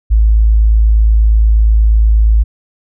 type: tone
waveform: sine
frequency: 54.2 Hz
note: A1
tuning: 25 cents flat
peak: -5 dBFS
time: 0.1-2.44 s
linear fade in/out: 20 ms
effects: none

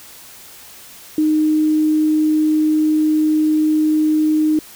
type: tone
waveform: sine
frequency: 308.6 Hz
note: D#4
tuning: 14 cents flat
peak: -12 dBFS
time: 1.18-4.59 s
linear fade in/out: 2 ms
effects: white hiss -40 dBFS RMS until 4.75 s

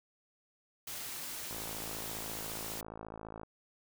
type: noise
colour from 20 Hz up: white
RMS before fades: -42 dBFS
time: 0.87-2.81 s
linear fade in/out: 5 ms
type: click train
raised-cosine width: 1 ms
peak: -30 dBFS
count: 106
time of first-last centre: 1.51-3.433 s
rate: 54.6 Hz
effects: none

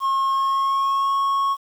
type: tone with pitch glide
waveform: triangle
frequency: 1080 to 1100.1 Hz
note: C#6 to C#6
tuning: -45 to -14 cents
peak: -16 dBFS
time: 0-1.57 s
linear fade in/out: 50 ms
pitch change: +31 cents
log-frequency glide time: 0.27-1.22 s
effects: 8-bit

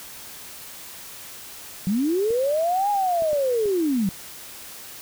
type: linear two-way sweep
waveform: sine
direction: up then down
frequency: 179.3 to 830.6 to 179.3 Hz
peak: -19 dBFS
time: 1.87-4.09 s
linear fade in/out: 0 ms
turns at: 2.9 s
type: clicks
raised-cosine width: 2 ms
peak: -25 dBFS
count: 4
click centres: 2.306 / 3.222 / 3.331 / 3.658 s
effects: white hiss -40 dBFS RMS until 5.01 s

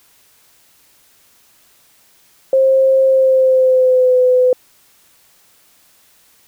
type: tone with pitch glide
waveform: sine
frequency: 531 to 504.7 Hz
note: C5 to B4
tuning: +25 to +38 cents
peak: -8 dBFS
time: 2.53-4.53 s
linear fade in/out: 2 ms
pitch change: -87 cents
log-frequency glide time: 3.05-4.17 s
effects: white hiss -52 dBFS RMS until 6.47 s

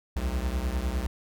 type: beating tone pair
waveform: square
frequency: 61 / 70.9 Hz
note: B1 / C#2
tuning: -21 / +40 cents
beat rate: 9.9 Hz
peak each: -29 / -32 dBFS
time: 0.16-1.07 s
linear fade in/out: 5 ms
effects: none

